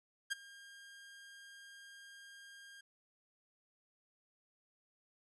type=tone with ADSR envelope; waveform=sawtooth; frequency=1610 Hz; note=G6; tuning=46 cents sharp; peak=-29 dBFS; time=0.3-2.81 s; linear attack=21 ms; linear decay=17 ms; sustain=-21 dB; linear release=6 ms; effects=resampled to 24000 Hz